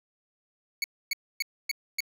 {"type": "tone bursts", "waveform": "25% pulse", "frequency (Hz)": 2223, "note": "C#7", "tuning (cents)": 4, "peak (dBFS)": -22, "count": 5, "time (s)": [0.82, 2.005], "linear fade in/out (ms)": 2, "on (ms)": 21, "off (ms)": 270, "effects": []}